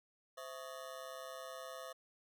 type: ring-modulated tone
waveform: 25% pulse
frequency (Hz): 590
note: D5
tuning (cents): +8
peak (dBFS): -39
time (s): 0.37-1.93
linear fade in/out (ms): 10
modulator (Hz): 69.6
effects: none